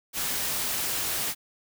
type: noise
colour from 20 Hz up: white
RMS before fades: -29 dBFS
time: 0.13-1.35 s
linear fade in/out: 50 ms
effects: none